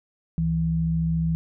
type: tone pair together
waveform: sine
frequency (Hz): 69.3 / 163.26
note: C#2 / E3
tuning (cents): 0 / -16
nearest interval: octave + minor third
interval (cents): 1484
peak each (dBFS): -29 / -21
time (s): 0.38-1.35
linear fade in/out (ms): 0
effects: none